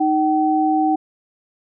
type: tone pair together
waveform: sine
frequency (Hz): 311.1 / 763.8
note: D#4 / G5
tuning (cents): 0 / -45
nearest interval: octave + major third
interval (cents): 1555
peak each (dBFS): -17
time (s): 0-0.96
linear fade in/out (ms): 10
effects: none